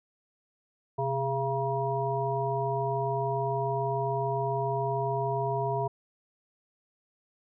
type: harmonic tone with a mistuned harmonic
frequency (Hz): 136.5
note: C#3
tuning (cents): -26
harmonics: 1 / 3 / 5 / 7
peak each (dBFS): -32 / -32 / -32 / -32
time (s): 0.98-5.88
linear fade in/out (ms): 10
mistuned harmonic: 1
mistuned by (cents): -87
effects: none